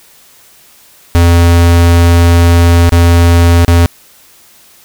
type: tone with dropouts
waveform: square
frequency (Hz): 85.5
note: F2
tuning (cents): -36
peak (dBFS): -4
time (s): 1.15-3.86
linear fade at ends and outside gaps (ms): 0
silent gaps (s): 2.893-2.922 / 3.648-3.68
effects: white hiss -42 dBFS RMS until 4.84 s